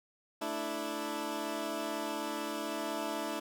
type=chord; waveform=15% pulse; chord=A suspended fourth; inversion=none; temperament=equal; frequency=220 / 293.7 / 329.6 Hz; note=A3 / D4 / E4; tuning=0 / 0 / 0 cents; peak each=-36 / -32 / -32 dBFS; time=0.41-3.4 s; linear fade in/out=10 ms; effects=none